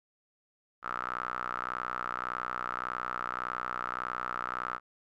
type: tone with band-pass filter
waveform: sawtooth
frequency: 61.74 Hz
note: B1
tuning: in tune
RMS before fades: -36 dBFS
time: 0.82-4.8 s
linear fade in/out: 50 ms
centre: 1300 Hz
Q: 8
effects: none